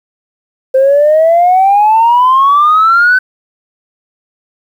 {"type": "exponential sweep", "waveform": "sine", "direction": "up", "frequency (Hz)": [520, 1527], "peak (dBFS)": -3, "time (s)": [0.74, 3.19], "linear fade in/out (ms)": 10, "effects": ["tanh soft clip ceiling -1 dBFS", "7-bit"]}